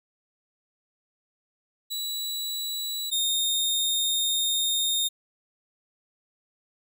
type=tone pair in turn; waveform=sawtooth; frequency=3927 / 3676 Hz; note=B7 / A#7; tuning=-11 / -25 cents; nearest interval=minor second; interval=114 cents; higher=first; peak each=-26 / -20 dBFS; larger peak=second; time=1.9-3.11 / 3.11-5.09 s; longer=second; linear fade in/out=20 ms; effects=none

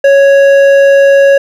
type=tone with hard clipping; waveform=sine; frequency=554.4 Hz; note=C#5; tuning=in tune; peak=-4 dBFS; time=0.04-1.38 s; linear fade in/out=5 ms; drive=8 dB; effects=none

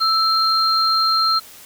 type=tone pair together; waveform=sine; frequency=1318.5 / 4186 Hz; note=E6 / C8; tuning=0 / 0 cents; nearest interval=octave + minor sixth; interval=2000 cents; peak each=-17 dBFS; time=0-1.4 s; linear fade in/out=20 ms; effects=white hiss -42 dBFS RMS until 1.65 s

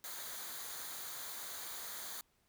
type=noise with comb filter; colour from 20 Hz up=white; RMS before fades=-45 dBFS; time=0.04-2.21 s; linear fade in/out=0 ms; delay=0.37 ms; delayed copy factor=-0.6; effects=pink hiss -75 dBFS RMS until 2.48 s

